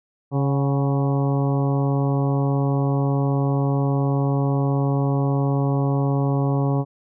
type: harmonic tone with a mistuned harmonic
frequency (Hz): 138.59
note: C#3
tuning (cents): 0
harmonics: 1 / 2 / 3 / 4 / 5 / 6 / 7 / 8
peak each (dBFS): -19 / -25 / -29 / -31 / -33 / -35 / -36 / -37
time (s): 0.31-6.85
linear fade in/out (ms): 50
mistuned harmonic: 5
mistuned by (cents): +58
effects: none